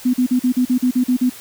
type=tone bursts; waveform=sine; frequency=250.8 Hz; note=B3; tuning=27 cents sharp; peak=-12 dBFS; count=10; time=0.05-1.298 s; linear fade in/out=10 ms; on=87 ms; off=42 ms; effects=white hiss -38 dBFS RMS until 1.4 s